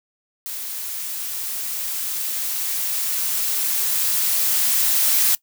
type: noise with level ramp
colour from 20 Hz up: blue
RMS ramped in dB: -30 to -17 dBFS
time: 0.46-5.35 s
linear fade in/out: 0 ms
effects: noise-tail reverb RT60 0.1 s tail -21 dB re dry